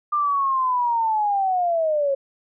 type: linear sweep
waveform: sine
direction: down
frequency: 1200 to 540 Hz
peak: -18 dBFS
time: 0.12-2.15 s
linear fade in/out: 10 ms
effects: none